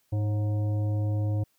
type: harmonic tone with a mistuned harmonic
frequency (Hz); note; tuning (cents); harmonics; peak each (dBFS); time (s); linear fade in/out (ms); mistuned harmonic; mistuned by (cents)
103.83; G#2; 0; 1 / 3 / 5 / 7 / 9; -24 / -37 / -40 / -47 / -55; 0.12-1.44; 10; 5; +66
effects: white hiss -70 dBFS RMS until 1.58 s